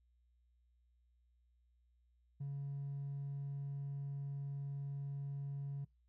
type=tone with hard clipping; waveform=sine; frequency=140.1 Hz; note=C#3; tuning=19 cents sharp; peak=-40 dBFS; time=2.4-5.85 s; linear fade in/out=10 ms; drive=1 dB; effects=noise-tail reverb RT60 0.2 s tail -25 dB re dry + added 60 Hz sine -70 dBFS peak until 6.08 s